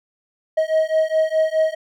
triangle beating tone pair, 631 / 635.8 Hz, D#5 / D#5, +24 / +37 cents, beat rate 4.8 Hz, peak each -17 dBFS, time 0.57-1.75 s, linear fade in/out 10 ms, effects none

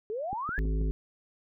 sine exponential sweep, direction up, 410.3 to 1760 Hz, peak -31 dBFS, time 0.1-0.59 s, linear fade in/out 0 ms
click train, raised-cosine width 3 ms, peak -26 dBFS, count 4, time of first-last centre 0.33-0.814 s, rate 6.2 Hz
harmonic tone, 53 Hz, G#1, 36 cents sharp, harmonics 1 / 3 / 5 / 7 / 8, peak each -26 / -36 / -40 / -43 / -44 dBFS, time 0.58-0.91 s, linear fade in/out 0 ms
effects none

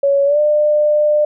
sine tone with pitch glide, 559 to 599.1 Hz, C#5 to D5, +14 to +34 cents, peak -10 dBFS, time 0.03-1.25 s, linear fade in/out 5 ms, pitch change +120 cents, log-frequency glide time 0.25-0.39 s, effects none

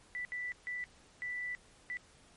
sine tone bursts at uneven times, 1975.5 Hz, B6, in tune, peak -36 dBFS, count 5, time 0.15-0.25 / 0.32-0.52 / 0.67-0.84 / 1.22-1.55 / 1.9-1.97 s, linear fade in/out 0 ms, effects pink hiss -62 dBFS RMS until 2.36 s + MP3 48 kbps

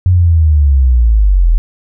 sine linear sweep, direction down, 92.5 to 38.54 Hz, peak -5 dBFS, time 0.06-1.58 s, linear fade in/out 0 ms, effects none

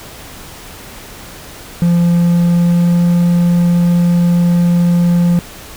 triangle tone with pitch glide, 172.3 to 173.7 Hz, F3 to F3, -23 to -9 cents, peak -6 dBFS, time 1.82-5.39 s, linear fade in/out 0 ms, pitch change +14 cents, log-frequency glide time 2.13-3.22 s, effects pink hiss -33 dBFS RMS until 5.76 s

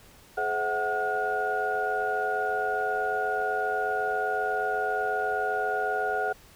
sine tone cluster, 426.4 / 521 / 655 / 743 / 1437 Hz, G#4 / C5 / E5 / F#5 / F6, +46 / -7 / -11 / +7 / +49 cents, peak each -31 / -36 / -35 / -28 / -30 dBFS, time 0.37-6.33 s, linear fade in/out 10 ms, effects tanh soft clip ceiling -16 dBFS + pink hiss -54 dBFS RMS until 6.55 s

